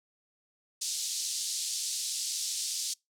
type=band-pass noise; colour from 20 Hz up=pink; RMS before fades=-34 dBFS; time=0.81-2.94 s; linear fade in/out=10 ms; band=4300 to 9200 Hz; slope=24 dB/octave; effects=noise-tail reverb RT60 0.2 s tail -26 dB re dry